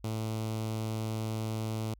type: tone with notch filter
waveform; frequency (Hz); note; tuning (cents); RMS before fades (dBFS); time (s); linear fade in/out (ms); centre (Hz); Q
sawtooth; 110; A2; 0; -34; 0.04-1.94; 5; 1700; 1.4
effects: added 50 Hz sine -54 dBFS peak until 1.99 s

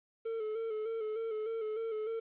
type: tone with vibrato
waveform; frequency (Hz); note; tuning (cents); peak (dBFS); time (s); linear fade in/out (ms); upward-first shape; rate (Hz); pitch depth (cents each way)
triangle; 441.7; A4; +7; -32; 0.25-2.2; 10; square; 3.3; 44
effects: resampled to 8000 Hz + 11-bit

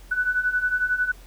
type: beating tone pair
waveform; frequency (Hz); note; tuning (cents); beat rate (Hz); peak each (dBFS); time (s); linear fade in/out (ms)
sine; 1482 / 1493; F#6 / F#6; +2 / +15; 11; -26 / -22; 0.11-1.12; 10
effects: added 44 Hz sine -43 dBFS peak until 1.26 s + pink hiss -52 dBFS RMS until 1.26 s

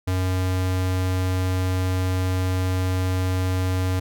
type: tone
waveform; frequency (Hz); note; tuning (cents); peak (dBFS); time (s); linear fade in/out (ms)
square; 92.5; F#2; 0; -21; 0.07-4; 10
effects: none

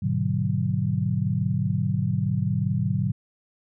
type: chord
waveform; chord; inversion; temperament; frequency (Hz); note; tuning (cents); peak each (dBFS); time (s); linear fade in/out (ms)
sine; G# half-diminished seventh; none; just; 103.83 / 124.59 / 149.51 / 186.89; G#2 / B2 / D3 / F#3; 0 / +16 / +31 / +18; -27; 0.02-3.12; 10
effects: none

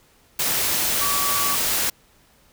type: tone in noise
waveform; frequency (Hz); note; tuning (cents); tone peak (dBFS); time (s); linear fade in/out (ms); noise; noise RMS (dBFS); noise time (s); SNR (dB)
sine; 1142; D6; -49; -25; 1.01-1.55; 5; white; -22; 0.39-1.9; -6
effects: pink hiss -57 dBFS RMS until 2.52 s

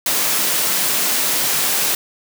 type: high-pass noise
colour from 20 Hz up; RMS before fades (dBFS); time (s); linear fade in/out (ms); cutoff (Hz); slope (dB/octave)
white; -18; 0.06-1.95; 2; 130; 48
effects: none

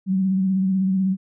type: tone with vibrato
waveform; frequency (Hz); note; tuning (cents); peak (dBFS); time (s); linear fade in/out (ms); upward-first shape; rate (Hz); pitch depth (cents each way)
sine; 189.9; F#3; +45; -17; 0.06-1.17; 50; sine; 16; 38
effects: none

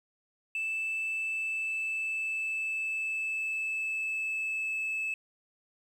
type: tone with pitch glide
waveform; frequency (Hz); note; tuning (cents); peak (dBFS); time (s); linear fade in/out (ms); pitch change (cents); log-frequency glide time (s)
sine; 2637 to 2611; E7 to E7; 0 to -17; -28; 0.55-5.14; 2; -17; 1.15-4.78
effects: tanh soft clip ceiling -28 dBFS + 10-bit

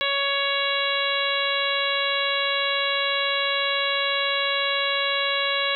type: harmonic tone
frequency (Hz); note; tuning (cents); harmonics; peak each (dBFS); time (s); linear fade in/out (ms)
558; C#5; +11; 1 / 2 / 3 / 4 / 5 / 6 / 7; -29 / -29 / -29 / -29 / -29 / -29 / -29; 0.01-5.75; 0
effects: none

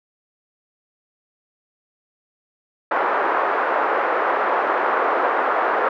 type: band-pass noise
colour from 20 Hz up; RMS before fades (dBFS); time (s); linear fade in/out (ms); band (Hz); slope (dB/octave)
white; -20; 2.91-5.89; 5; 390 to 1400; 24
effects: none

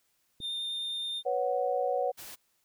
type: tone with vibrato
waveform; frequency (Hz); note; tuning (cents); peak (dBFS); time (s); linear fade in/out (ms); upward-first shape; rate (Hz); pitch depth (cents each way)
triangle; 3625; A#7; -49; -31; 0.4-1.23; 50; triangle; 9.6; 9
type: click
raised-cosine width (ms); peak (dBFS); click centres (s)
3; -35; 0.403
type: chord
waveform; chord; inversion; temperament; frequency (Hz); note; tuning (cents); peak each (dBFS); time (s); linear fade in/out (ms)
sine; B suspended second; none; equal; 493.9 / 554.4 / 740; B4 / C#5 / F#5; 0 / 0 / 0; -31; 1.25-2.12; 20
type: noise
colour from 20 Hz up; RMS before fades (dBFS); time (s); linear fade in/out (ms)
white; -45; 2.17-2.36; 20
effects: white hiss -73 dBFS RMS until 2.64 s

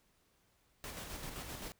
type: noise with tremolo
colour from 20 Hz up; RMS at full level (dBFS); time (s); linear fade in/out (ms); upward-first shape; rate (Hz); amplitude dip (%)
pink; -44; 0.84-1.72; 0; square; 7.7; 35
effects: pink hiss -73 dBFS RMS until 1.79 s

